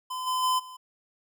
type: tone with level steps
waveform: square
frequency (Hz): 1020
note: C6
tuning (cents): -44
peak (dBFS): -32 / -26 / -23 / -42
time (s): 0.1-0.77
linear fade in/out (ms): 10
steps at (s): 0.26 / 0.42 / 0.58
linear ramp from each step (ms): 20
effects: none